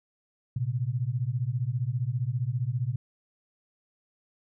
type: beating tone pair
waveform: sine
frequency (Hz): 116 / 131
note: A#2 / C3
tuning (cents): -8 / +2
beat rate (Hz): 15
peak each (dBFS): -29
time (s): 0.56-2.96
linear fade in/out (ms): 5
effects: none